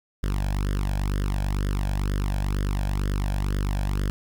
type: tone with flanger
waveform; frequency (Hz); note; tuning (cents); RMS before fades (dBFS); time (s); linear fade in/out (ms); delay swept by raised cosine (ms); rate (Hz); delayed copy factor
sawtooth; 49; G1; 0; -25; 0.23-4.1; 0; 0.6 to 1.25; 2.1; +0.9
effects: 10-bit